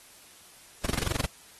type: noise bursts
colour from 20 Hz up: pink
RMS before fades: -27 dBFS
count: 10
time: 0.84-1.257 s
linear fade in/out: 5 ms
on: 21 ms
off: 23 ms
effects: white hiss -53 dBFS RMS until 1.59 s + AAC 32 kbps